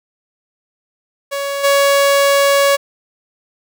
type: tone with level steps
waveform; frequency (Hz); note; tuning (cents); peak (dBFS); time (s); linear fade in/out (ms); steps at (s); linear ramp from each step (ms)
sawtooth; 560; C#5; +18; -15 / -6; 1.31-2.77; 20; 1.63; 20
effects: none